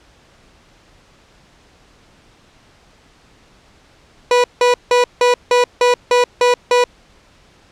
30% pulse tone bursts, 490 Hz, B4, 14 cents flat, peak -7 dBFS, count 9, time 4.31-6.84 s, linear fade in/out 2 ms, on 130 ms, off 170 ms, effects pink hiss -50 dBFS RMS until 7.71 s + low-pass 6000 Hz 12 dB/octave

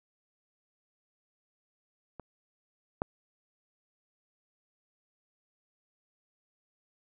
clicks, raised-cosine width 1 ms, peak -28 / -15 dBFS, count 2, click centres 2.197 / 3.019 s, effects none

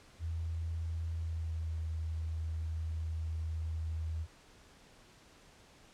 sine tone with pitch glide, 82.2 to 80.32 Hz, E2 to E2, -4 to -44 cents, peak -34 dBFS, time 0.19-4.27 s, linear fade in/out 50 ms, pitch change -40 cents, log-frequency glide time 1.12-1.77 s, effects pink hiss -60 dBFS RMS until 5.93 s + low-pass 8000 Hz 12 dB/octave

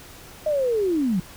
sine linear sweep, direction down, 627 to 169.4 Hz, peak -19 dBFS, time 0.46-1.2 s, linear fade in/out 5 ms, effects pink hiss -44 dBFS RMS until 1.36 s

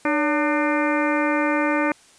harmonic tone with a mistuned harmonic, 300 Hz, D4, 37 cents sharp, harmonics 1 / 2 / 3 / 4 / 5 / 6 / 7 / 8, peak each -22 / -25 / -27 / -28 / -29 / -30 / -30 / -31 dBFS, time 0.05-1.92 s, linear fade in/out 2 ms, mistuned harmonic 2, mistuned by -80 cents, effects white hiss -52 dBFS RMS until 2.18 s + resampled to 22050 Hz

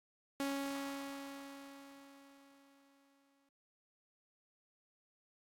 sawtooth tone with exponential decay, 277.2 Hz, C#4, in tune, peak -31 dBFS, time 0.4-3.49 s, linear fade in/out 1 ms, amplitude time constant 670 ms, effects AAC 48 kbps

